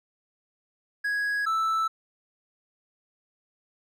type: tone pair in turn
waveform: triangle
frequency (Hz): 1661.2 / 1318.5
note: G#6 / E6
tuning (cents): 0 / 0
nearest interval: major third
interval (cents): 400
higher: first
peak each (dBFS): -23 / -21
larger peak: second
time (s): 1.04-1.46 / 1.46-1.88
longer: neither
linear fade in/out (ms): 10
effects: none